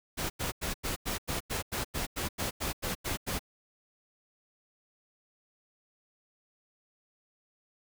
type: noise bursts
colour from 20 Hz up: pink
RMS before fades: -33 dBFS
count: 15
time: 0.17-3.394 s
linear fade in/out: 20 ms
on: 130 ms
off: 91 ms
effects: none